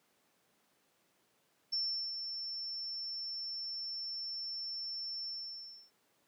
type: tone with ADSR envelope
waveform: sine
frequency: 5390 Hz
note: E8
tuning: 38 cents sharp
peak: -31 dBFS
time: 1.72-5.91 s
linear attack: 13 ms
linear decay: 390 ms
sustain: -7 dB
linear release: 640 ms
effects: pink hiss -73 dBFS RMS until 6.27 s + high-pass 200 Hz 12 dB/octave